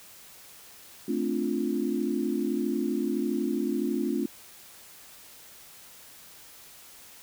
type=chord; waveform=sine; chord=D minor seventh; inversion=second; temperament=equal; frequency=220 / 261.6 / 293.7 / 349.2 Hz; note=A3 / C4 / D4 / F4; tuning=0 / 0 / 0 / 0 cents; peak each=-31 dBFS; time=1.08-4.26 s; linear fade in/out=5 ms; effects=white hiss -50 dBFS RMS until 7.22 s